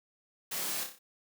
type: noise with echo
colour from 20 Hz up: white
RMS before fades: -36 dBFS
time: 0.51-0.84 s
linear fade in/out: 10 ms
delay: 30 ms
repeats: 5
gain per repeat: -5 dB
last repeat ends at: 0.99 s
effects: high-pass 150 Hz 12 dB/octave